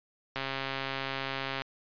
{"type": "click train", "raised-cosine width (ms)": 0.3, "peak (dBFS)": -17, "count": 171, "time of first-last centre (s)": [0.36, 1.619], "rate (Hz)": 135, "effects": ["resampled to 11025 Hz"]}